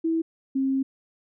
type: tone pair in turn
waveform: sine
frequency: 326.4 / 268 Hz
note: E4 / C4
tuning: -17 / +42 cents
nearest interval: minor third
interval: 341 cents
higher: first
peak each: -21 dBFS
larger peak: neither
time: 0.04-0.22 / 0.55-0.83 s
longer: second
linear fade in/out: 10 ms
effects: none